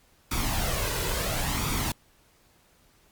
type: noise with flanger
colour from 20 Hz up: pink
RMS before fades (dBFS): -28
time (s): 0.31-1.92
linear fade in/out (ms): 5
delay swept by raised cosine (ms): 0.85 to 2.05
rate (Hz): 0.73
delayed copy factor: +0.55
effects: pink hiss -62 dBFS RMS until 3.11 s + Opus 48 kbps